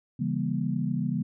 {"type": "chord", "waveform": "sine", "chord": "C# diminished seventh", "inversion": "none", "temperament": "just", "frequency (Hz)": [138.59, 166.31, 199.57, 239.5], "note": ["C#3", "E3", "G3", "Bb3"], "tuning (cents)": [0, 16, 31, 47], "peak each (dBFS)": -31, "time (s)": [0.19, 1.23], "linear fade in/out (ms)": 10, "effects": []}